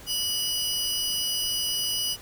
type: tone pair together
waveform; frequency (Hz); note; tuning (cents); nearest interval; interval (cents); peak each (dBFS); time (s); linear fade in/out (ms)
sawtooth; 2942 / 4948; F#7 / D#8; -11 / -10; major sixth; 901; -24 / -27; 0.06-2.17; 50
effects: pink hiss -46 dBFS RMS until 2.21 s